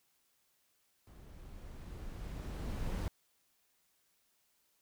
brown noise with level ramp, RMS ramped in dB -55 to -35 dBFS, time 1.07-3.08 s, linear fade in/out 0 ms, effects white hiss -75 dBFS RMS until 4.81 s

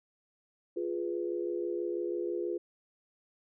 sine chord, F diminished, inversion none, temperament equal, 349.2 / 415.3 / 493.9 Hz, F4 / Ab4 / Cb5, 0 / 0 / 0 cents, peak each -33 / -37 / -39 dBFS, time 0.76-2.58 s, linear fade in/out 10 ms, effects none

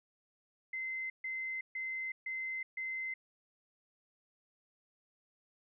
sine tone bursts, 2065 Hz, C7, 23 cents flat, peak -36 dBFS, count 5, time 0.73-3.14 s, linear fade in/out 5 ms, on 370 ms, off 140 ms, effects none

